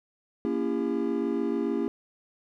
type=chord; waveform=triangle; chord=A# diminished seventh; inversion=none; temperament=just; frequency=233.1 / 279.7 / 335.6 / 402.8 Hz; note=A#3 / C#4 / E4 / G4; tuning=0 / +16 / +31 / +47 cents; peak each=-29 dBFS; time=0.45-1.88 s; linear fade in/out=0 ms; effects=none